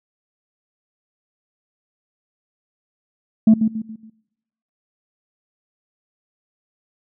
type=tone with echo; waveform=sine; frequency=220 Hz; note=A3; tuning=in tune; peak=-5 dBFS; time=3.47-3.54 s; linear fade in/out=5 ms; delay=140 ms; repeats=4; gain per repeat=-9 dB; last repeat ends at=4.1 s; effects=noise-tail reverb RT60 0.9 s tail -22 dB re dry + tanh soft clip ceiling -5 dBFS